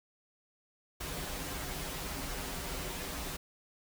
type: noise with comb filter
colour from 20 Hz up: pink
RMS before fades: -39 dBFS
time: 1-3.37 s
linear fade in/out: 10 ms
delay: 9.1 ms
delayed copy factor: -0.75
effects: none